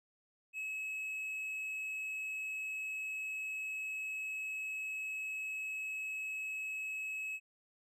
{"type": "tone", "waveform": "triangle", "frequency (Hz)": 2575, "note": "E7", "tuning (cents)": -41, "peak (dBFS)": -36, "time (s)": [0.53, 7.4], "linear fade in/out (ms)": 50, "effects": []}